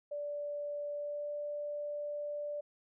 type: tone with pitch glide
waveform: sine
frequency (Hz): 583 to 587.1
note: D5 to D5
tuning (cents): -13 to -1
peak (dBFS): -36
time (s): 0.11-2.61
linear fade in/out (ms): 10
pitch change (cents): +12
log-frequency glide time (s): 0.93-1.31
effects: none